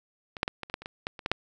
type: clicks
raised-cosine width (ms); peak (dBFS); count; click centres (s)
0.3; -22 / -8 / -13 / -19 / -27 / -13 / -27 / -20 / -14 / -25 / -13 / -7; 12; 0.368 / 0.431 / 0.479 / 0.633 / 0.699 / 0.741 / 0.82 / 0.859 / 1.069 / 1.192 / 1.261 / 1.316
effects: none